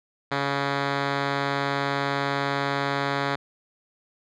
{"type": "tone with low-pass filter", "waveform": "5% pulse", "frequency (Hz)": 140, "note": "C#3", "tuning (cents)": 18, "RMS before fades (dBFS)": -26, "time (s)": [0.31, 3.36], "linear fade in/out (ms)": 10, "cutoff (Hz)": 3300, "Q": 1.3, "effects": []}